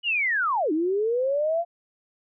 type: linear two-way sweep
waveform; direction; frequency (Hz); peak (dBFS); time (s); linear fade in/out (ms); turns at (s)
sine; down then up; 2960 to 298.2 to 698; -21; 0.03-1.65; 50; 0.72
effects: none